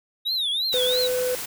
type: tone with vibrato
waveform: triangle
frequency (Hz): 3729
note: A#7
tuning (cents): 0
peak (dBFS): -21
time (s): 0.25-1.08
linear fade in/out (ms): 20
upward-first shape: triangle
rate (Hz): 3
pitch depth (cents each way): 230
type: noise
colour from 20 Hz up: white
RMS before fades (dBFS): -32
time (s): 0.72-1.46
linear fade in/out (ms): 10
type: tone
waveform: triangle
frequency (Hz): 502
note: B4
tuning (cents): +28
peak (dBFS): -20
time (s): 0.74-1.35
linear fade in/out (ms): 0
effects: none